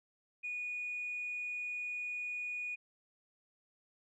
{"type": "tone", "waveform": "sine", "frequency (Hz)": 2460, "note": "D#7", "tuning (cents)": -20, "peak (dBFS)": -36, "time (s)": [0.43, 2.76], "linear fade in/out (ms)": 20, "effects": ["tanh soft clip ceiling -32 dBFS"]}